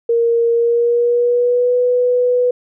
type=tone with pitch glide; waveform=sine; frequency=466.2 to 493.9 Hz; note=A#4 to B4; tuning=0 to 0 cents; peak=-11 dBFS; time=0.09-2.51 s; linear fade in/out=5 ms; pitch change=+100 cents; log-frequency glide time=0.52-1.75 s; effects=none